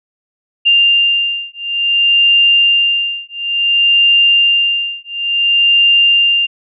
sine beating tone pair, 2794 / 2794.57 Hz, F7 / F7, 0 / 0 cents, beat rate 0.57 Hz, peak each -12 dBFS, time 0.65-6.47 s, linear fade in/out 20 ms, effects none

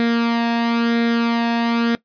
sawtooth tone with flanger, 233.2 Hz, A#3, 1 cent sharp, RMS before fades -18 dBFS, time 0-1.95 s, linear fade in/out 0 ms, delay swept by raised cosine 0.52 to 1.15 ms, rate 0.99 Hz, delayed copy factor +0.55, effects noise-tail reverb RT60 0.1 s tail -19 dB re dry + resampled to 11025 Hz

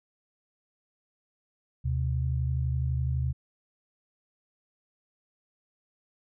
sine tone pair together, 76.17 / 128.1 Hz, D#2 / C3, -36 / -36 cents, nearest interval major sixth, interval 900 cents, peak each -28 dBFS, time 1.84-3.33 s, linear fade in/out 20 ms, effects none

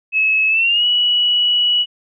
sine tone with pitch glide, 2584 to 2934 Hz, E7 to F#7, -35 to -15 cents, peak -12 dBFS, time 0.12-1.86 s, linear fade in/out 50 ms, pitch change +220 cents, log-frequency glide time 0.49-0.85 s, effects none

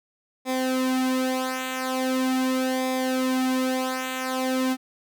sawtooth tone with flanger, 258.6 Hz, C4, 20 cents flat, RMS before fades -25 dBFS, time 0.45-4.77 s, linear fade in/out 50 ms, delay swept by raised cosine 0.68 to 3.68 ms, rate 0.41 Hz, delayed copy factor -0.75, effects none

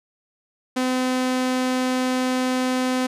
sawtooth tone, 255.4 Hz, C4, 42 cents flat, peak -16 dBFS, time 0.76-3.07 s, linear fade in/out 10 ms, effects low-pass 10000 Hz 12 dB/octave

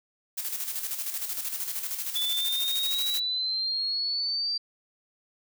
blue noise with tremolo, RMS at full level -31 dBFS, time 0.37-3.2 s, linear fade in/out 10 ms, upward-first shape square, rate 13 Hz, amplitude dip 50%
sine exponential sweep, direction up, 3456 to 4699 Hz, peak -26 dBFS, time 2.15-4.58 s, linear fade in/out 10 ms
effects none

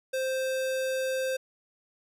square tone, 523.3 Hz, C5, in tune, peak -28 dBFS, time 0.13-1.37 s, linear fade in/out 10 ms, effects resampled to 32000 Hz

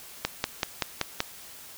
click train, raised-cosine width 0.2 ms, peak -7 dBFS, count 6, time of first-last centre 0.25-1.204 s, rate 5.24 Hz, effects white hiss -46 dBFS RMS until 1.77 s

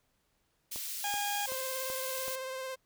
white high-pass noise, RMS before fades -39 dBFS, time 0.71-2.36 s, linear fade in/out 10 ms, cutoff 3000 Hz, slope 12 dB/octave
click train, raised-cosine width 1 ms, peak -31 dBFS, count 5, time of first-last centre 0.76-2.281 s, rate 2.63 Hz
harmonic tone, 817 Hz, G#5, 29 cents flat, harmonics 1 / 2 / 3 / 4 / 6 / 7 / 8 / 9 / 10, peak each -34 / -40 / -42 / -41 / -48 / -51 / -48 / -47 / -54 dBFS, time 1.04-1.46 s, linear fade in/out 2 ms
sawtooth tone with vibrato, 523.3 Hz, C5, in tune, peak -33 dBFS, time 1.47-2.76 s, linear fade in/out 20 ms, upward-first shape triangle, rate 18 Hz, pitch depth 26 cents each way
effects pink hiss -75 dBFS RMS until 2.85 s

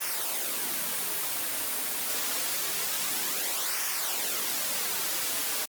white noise with flanger, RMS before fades -30 dBFS, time 0-5.66 s, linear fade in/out 20 ms, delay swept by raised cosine 0.24 to 5.84 ms, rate 0.26 Hz, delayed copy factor -0.55, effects high-pass 200 Hz 12 dB/octave + Opus 24 kbps

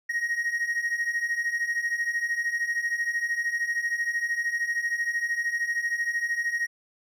triangle beating tone pair, 1871 / 1884 Hz, A#6 / A#6, +6 / +18 cents, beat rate 13 Hz, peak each -29 / -25 dBFS, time 0.09-6.67 s, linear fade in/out 10 ms, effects none

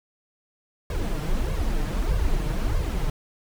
brown noise with flanger, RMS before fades -24 dBFS, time 0.9-3.1 s, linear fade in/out 2 ms, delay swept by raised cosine 1.8 to 6.7 ms, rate 1.6 Hz, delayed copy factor +0.95, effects none

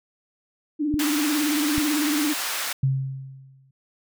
sine tone with vibrato, 297.5 Hz, D4, 22 cents sharp, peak -21 dBFS, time 0.79-2.34 s, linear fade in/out 20 ms, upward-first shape sine, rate 18 Hz, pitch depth 79 cents each way
clicks, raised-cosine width 5 ms, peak -16 dBFS, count 2, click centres 0.941 / 1.781 s
pink high-pass noise, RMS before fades -28 dBFS, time 0.99-2.73 s, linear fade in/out 5 ms, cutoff 1100 Hz, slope 12 dB/octave
sine tone with exponential decay, 134 Hz, C3, 42 cents sharp, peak -16 dBFS, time 2.83-3.71 s, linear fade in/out 5 ms, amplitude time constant 190 ms
effects none

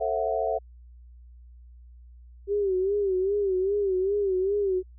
sine chord, F# half-diminished seventh, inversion first, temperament just, 444 / 532.8 / 666 / 740 Hz, A4 / C5 / E5 / F#5, +16 / +31 / +18 / 0 cents, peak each -30 / -31 / -27 / -31 dBFS, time 0-0.59 s, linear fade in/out 20 ms
sine tone with vibrato, 389.8 Hz, G4, 10 cents flat, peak -22 dBFS, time 2.47-4.83 s, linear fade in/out 50 ms, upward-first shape sine, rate 2.5 Hz, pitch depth 100 cents each way
effects added 60 Hz sine -46 dBFS peak until 4.98 s

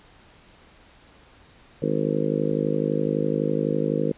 harmonic tone, 51.91 Hz, G#1, in tune, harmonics 3 / 4 / 5 / 6 / 7 / 8 / 9 / 10, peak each -28 / -30 / -29 / -29 / -32 / -32 / -27 / -31 dBFS, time 1.82-4.12 s, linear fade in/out 5 ms, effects pink hiss -53 dBFS RMS until 4.17 s + resampled to 8000 Hz

